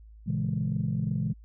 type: chord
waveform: sine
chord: A# half-diminished seventh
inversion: none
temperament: equal with one note detuned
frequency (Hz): 116.54 / 138.59 / 164.34 / 207.7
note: A#2 / C#3 / E3 / G#3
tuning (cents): 0 / 0 / -5 / 0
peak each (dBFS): -31 / -31 / -30 / -32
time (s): 0.26-1.34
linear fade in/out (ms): 20
effects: tanh soft clip ceiling -18 dBFS + added 54 Hz sine -47 dBFS peak until 1.44 s